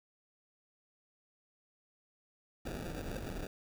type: noise with sample-and-hold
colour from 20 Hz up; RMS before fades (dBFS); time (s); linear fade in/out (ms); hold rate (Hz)
pink; -41; 2.65-3.47; 2; 1050
effects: none